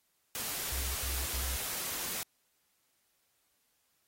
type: noise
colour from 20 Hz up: white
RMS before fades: -37 dBFS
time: 0.35-2.23 s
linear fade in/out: 0 ms
type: tone bursts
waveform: sine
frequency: 65.41 Hz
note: C2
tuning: in tune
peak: -35 dBFS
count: 3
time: 0.72-1.566 s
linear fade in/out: 5 ms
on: 230 ms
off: 78 ms
effects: white hiss -75 dBFS RMS until 4.07 s + AAC 48 kbps